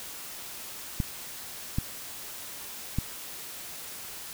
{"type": "clicks", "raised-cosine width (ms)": 5, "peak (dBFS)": -14, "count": 3, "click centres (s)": [1.002, 1.785, 2.986], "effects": ["white hiss -41 dBFS RMS until 4.33 s"]}